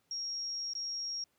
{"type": "tone with dropouts", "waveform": "sine", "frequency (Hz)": 5588, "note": "F8", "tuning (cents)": 0, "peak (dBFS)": -35, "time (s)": [0.11, 1.24], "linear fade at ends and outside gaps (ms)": 2, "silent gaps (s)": [0.735, 0.751], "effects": ["pink hiss -75 dBFS RMS until 1.38 s", "high-pass 100 Hz 12 dB/octave"]}